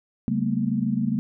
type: tone cluster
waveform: sine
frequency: 138.3 / 192.9 / 220.3 / 240.2 Hz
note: C#3 / G3 / A3 / B3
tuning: -4 / -28 / +2 / -48 cents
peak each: -29 / -27 / -25 / -27 dBFS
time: 0.28-1.19 s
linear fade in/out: 0 ms
effects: none